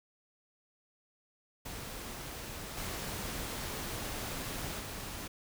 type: noise with level steps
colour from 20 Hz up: pink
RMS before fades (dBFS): -43 / -39 / -42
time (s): 1.65-5.28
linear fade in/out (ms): 10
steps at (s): 2.77 / 4.79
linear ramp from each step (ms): 5
effects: none